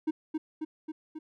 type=tone with echo; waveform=triangle; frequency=312.4 Hz; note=D#4; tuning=7 cents sharp; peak=-23 dBFS; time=0.07-0.11 s; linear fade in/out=10 ms; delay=270 ms; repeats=4; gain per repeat=-3 dB; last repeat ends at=1.19 s; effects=none